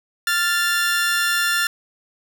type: tone pair together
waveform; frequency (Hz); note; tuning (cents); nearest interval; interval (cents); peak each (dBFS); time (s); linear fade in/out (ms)
sawtooth; 1391.3 / 1760; F6 / A6; -7 / 0; major third; 407; -17; 0.27-1.67; 2
effects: none